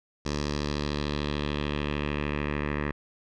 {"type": "tone with low-pass filter sweep", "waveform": "10% pulse", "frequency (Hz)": 73.42, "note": "D2", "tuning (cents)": 0, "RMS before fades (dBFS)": -30, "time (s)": [0.25, 2.92], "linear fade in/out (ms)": 10, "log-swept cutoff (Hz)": [5600, 2000], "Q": 2.5, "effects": []}